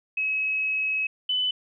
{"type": "tone pair in turn", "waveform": "sine", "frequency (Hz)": [2563, 3007], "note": ["E7", "F#7"], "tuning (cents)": [-49, 27], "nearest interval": "minor third", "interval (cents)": 276, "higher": "second", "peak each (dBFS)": [-23, -22], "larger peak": "second", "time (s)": [[0.17, 1.07], [1.29, 1.51]], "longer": "first", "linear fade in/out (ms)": 5, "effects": []}